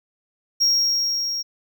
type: tone with level ramp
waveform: triangle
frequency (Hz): 5588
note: F8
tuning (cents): 0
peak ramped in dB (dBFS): -13 to -23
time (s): 0.6-1.43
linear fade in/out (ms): 20
effects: none